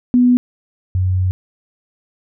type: tone pair in turn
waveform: sine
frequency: 246.9 / 92.48 Hz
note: B3 / F#2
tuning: 0 / 0 cents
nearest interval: octave + perfect fourth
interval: 1700 cents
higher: first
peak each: -8 / -13 dBFS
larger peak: first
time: 0.14-0.37 / 0.95-1.31 s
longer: second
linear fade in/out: 0 ms
effects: none